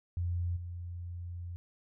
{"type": "tone with level steps", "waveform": "sine", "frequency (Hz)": 87.31, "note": "F2", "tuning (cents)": 0, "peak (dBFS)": [-30, -38], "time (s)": [0.17, 1.56], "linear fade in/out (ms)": 0, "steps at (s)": 0.56, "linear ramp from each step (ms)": 10, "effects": []}